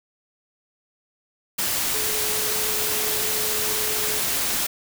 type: tone in noise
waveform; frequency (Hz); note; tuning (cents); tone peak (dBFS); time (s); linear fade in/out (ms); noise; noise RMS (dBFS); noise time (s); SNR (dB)
sine; 428.4; A4; -46; -33; 1.94-4.2; 10; white; -24; 1.58-4.67; -12
effects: none